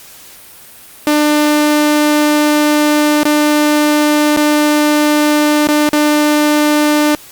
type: tone with dropouts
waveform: sawtooth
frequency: 298.7 Hz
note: D4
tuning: 29 cents sharp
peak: -5 dBFS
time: 1.07-7.15 s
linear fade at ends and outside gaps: 1 ms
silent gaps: 3.232-3.253 / 4.364-4.372 / 5.672-5.687 / 5.89-5.931 s
effects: white hiss -37 dBFS RMS until 7.31 s + Opus 48 kbps